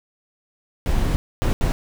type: noise bursts at uneven times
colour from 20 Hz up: brown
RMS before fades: -19 dBFS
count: 3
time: 0.86-1.16 / 1.42-1.53 / 1.61-1.72 s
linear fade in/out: 0 ms
effects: none